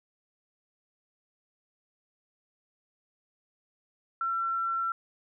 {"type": "tone", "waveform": "sine", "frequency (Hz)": 1352, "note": "E6", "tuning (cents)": 43, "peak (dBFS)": -27, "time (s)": [4.21, 4.92], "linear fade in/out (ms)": 2, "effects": []}